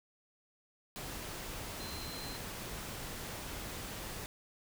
sine tone in noise, 4107 Hz, C8, 33 cents flat, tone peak -47 dBFS, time 1.8-2.37 s, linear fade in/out 0 ms, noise pink, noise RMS -43 dBFS, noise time 0.96-4.26 s, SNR -7 dB, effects none

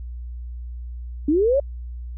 sine linear sweep, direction up, 277.2 to 581 Hz, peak -15 dBFS, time 1.28-1.6 s, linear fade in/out 5 ms, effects added 60 Hz sine -30 dBFS peak until 2.17 s

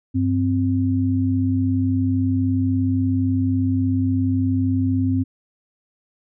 sine tone pair together, 97.99 / 261.6 Hz, G2 / C4, 0 / 0 cents, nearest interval octave + perfect fourth, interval 1700 cents, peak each -20 / -19 dBFS, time 0.14-5.24 s, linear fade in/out 20 ms, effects none

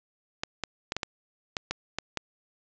clicks, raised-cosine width 0.2 ms, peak -12 dBFS, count 9, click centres 0.435 / 0.637 / 0.921 / 0.966 / 1.032 / 1.568 / 1.71 / 1.986 / 2.173 s, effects resampled to 16000 Hz + 9-bit

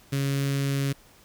sawtooth tone with notch filter, 138.59 Hz, C#3, in tune, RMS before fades -26 dBFS, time 0.12-0.93 s, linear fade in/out 10 ms, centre 830 Hz, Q 0.63, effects pink hiss -55 dBFS RMS until 1.24 s

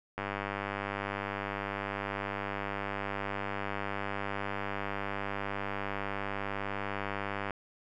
click train, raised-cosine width 0.5 ms, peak -19 dBFS, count 733, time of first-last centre 0.18-7.507 s, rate 99.9 Hz, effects none

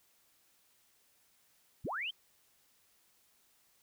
sine linear sweep, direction up, 33.57 to 3234 Hz, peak -35 dBFS, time 1.84-2.11 s, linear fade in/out 10 ms, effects white hiss -70 dBFS RMS until 3.82 s

